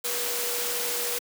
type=tone in noise; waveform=sine; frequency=481.3 Hz; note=B4; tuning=45 cents flat; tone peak=-35 dBFS; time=0.04-1.19 s; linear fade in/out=10 ms; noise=white; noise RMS=-29 dBFS; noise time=0.04-1.19 s; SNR=-9 dB; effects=high-pass 300 Hz 12 dB/octave